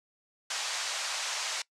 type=band-pass noise; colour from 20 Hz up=white; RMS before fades=-34 dBFS; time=0.5-1.62 s; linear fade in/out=5 ms; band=640 to 7200 Hz; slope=24 dB/octave; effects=noise-tail reverb RT60 0.1 s tail -22 dB re dry + low-pass 11000 Hz 12 dB/octave